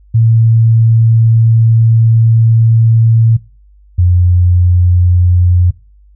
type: tone pair in turn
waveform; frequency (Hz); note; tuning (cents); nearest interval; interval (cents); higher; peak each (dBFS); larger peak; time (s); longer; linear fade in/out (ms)
sine; 113.6 / 88.95; A#2 / F2; -44 / +32; major third; 424; first; -5; neither; 0.14-3.37 / 3.98-5.71; first; 10
effects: noise-tail reverb RT60 0.3 s tail -18 dB re dry + added 50 Hz sine -40 dBFS peak until 6.15 s